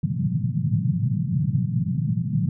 pink band-pass noise, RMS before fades -23 dBFS, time 0.03-2.49 s, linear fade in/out 2 ms, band 110 to 190 Hz, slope 48 dB/octave, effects none

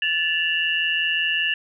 sine tone cluster, 1740 / 2726 / 2891 Hz, A6 / F7 / F#7, -20 / -43 / -41 cents, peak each -24 dBFS, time 0.02-1.54 s, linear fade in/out 2 ms, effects none

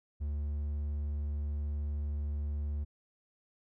triangle tone with hard clipping, 73.42 Hz, D2, in tune, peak -33 dBFS, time 0.2-2.85 s, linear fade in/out 20 ms, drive 6 dB, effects none

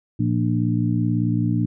harmonic tone with a mistuned harmonic, 58.27 Hz, A#1, in tune, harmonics 2 / 3 / 4 / 5, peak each -21 / -24 / -25 / -25 dBFS, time 0.19-1.66 s, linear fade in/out 10 ms, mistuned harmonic 5, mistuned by +40 cents, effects none

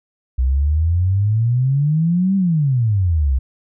sine exponential two-way sweep, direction up then down, 61.9 to 197.9 to 61.9 Hz, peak -13 dBFS, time 0.38-3.39 s, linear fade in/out 10 ms, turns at 2.36 s, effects none

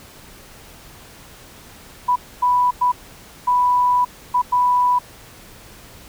sine tone bursts at uneven times, 987.8 Hz, B5, in tune, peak -13 dBFS, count 6, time 2.08-2.16 / 2.42-2.71 / 2.81-2.92 / 3.47-4.05 / 4.34-4.42 / 4.52-4.99 s, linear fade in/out 10 ms, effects pink hiss -43 dBFS RMS until 6.08 s

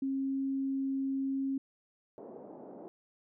sine tone, 270.1 Hz, C#4, 45 cents flat, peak -30 dBFS, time 0.02-1.58 s, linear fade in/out 5 ms
pink band-pass noise, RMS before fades -48 dBFS, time 2.18-2.88 s, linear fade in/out 0 ms, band 240 to 680 Hz, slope 24 dB/octave
effects none

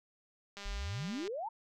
click train, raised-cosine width 0.2 ms, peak -29 dBFS, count 143, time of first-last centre 0.57-1.276 s, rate 201 Hz
sine exponential sweep, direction up, 34.65 to 948 Hz, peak -36 dBFS, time 0.65-1.49 s, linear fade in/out 10 ms
effects none

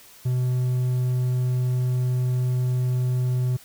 triangle tone, 125.9 Hz, B2, 34 cents sharp, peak -18 dBFS, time 0.25-3.57 s, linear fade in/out 10 ms, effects white hiss -49 dBFS RMS until 3.64 s

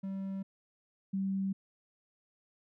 triangle / sine tone pair in turn, 193.5 / 193.5 Hz, G3 / G3, -22 / -22 cents, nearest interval unison, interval 0 cents, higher neither, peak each -33 / -30 dBFS, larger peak second, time 0.03-0.43 / 1.13-1.53 s, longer neither, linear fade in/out 10 ms, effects none

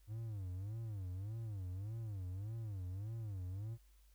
triangle tone with vibrato, 101.6 Hz, G#2, 38 cents flat, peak -39 dBFS, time 0.07-3.78 s, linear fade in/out 50 ms, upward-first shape sine, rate 1.7 Hz, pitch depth 210 cents each way, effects added 50 Hz sine -63 dBFS peak until 4.14 s + white hiss -75 dBFS RMS until 4.14 s

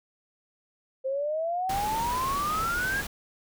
sine exponential sweep, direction up, 520 to 1661.2 Hz, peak -26 dBFS, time 1.04-3.02 s, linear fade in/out 20 ms
pink noise, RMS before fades -35 dBFS, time 1.69-3.07 s, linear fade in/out 5 ms
effects none

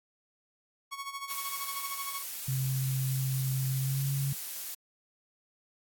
sawtooth tone with tremolo, 1108.7 Hz, C#6, in tune, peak -31 dBFS, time 0.91-2.23 s, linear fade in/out 20 ms, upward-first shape sine, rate 13 Hz, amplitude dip 70%
blue noise, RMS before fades -38 dBFS, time 1.29-4.75 s, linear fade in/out 10 ms
sine tone with pitch glide, 132.6 to 137.99 Hz, C3 to C#3, +23 to -8 cents, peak -28 dBFS, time 2.48-4.33 s, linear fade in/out 5 ms, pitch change +69 cents, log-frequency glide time 3.77-4.08 s
effects AAC 64 kbps

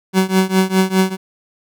30% pulse tone with tremolo, 188.8 Hz, F#3, 35 cents sharp, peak -6 dBFS, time 0.13-1.17 s, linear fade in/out 50 ms, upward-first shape triangle, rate 4.9 Hz, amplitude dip 95%, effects none

